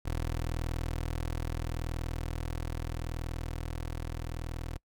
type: tone with level ramp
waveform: 20% pulse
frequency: 40.78 Hz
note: E1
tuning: 18 cents flat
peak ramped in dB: -26 to -31 dBFS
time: 0.05-4.78 s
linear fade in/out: 10 ms
effects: noise-tail reverb RT60 0.1 s tail -25 dB re dry